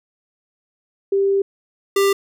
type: tone pair in turn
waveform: sine / square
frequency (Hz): 393.8 / 395.6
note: G4 / G4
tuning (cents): +8 / +16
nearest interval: unison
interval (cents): 8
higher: second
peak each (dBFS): -14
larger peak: neither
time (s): 1.12-1.42 / 1.96-2.13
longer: first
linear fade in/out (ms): 5
effects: none